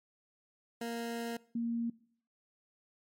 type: tone pair in turn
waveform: 20% pulse / sine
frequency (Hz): 233.1 / 233.1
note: A#3 / A#3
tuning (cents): 0 / 0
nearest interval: unison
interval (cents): 0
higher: neither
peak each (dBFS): -31 / -31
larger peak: neither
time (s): 0.81-1.37 / 1.55-1.9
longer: first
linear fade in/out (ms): 5
effects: noise-tail reverb RT60 0.6 s tail -22 dB re dry + MP3 64 kbps